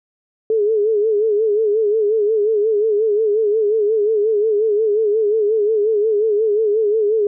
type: tone with vibrato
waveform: sine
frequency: 427.4 Hz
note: G#4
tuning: 50 cents sharp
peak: -13 dBFS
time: 0.5-7.27 s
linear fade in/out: 2 ms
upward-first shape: sine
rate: 5.6 Hz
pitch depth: 85 cents each way
effects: none